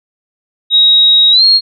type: tone with pitch glide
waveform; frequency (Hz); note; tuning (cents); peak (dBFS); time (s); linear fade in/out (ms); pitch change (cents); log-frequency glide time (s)
sine; 3800 to 4265; A#7 to C8; +33 to +32; -4; 0.7-1.61; 50; +199; 1.31-1.44
effects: none